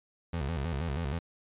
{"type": "tone with vibrato", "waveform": "25% pulse", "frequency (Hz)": 76, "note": "D#2", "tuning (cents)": -40, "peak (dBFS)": -27, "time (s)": [0.33, 1.19], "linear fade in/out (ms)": 5, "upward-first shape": "square", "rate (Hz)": 6.3, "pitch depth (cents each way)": 180, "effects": ["resampled to 8000 Hz"]}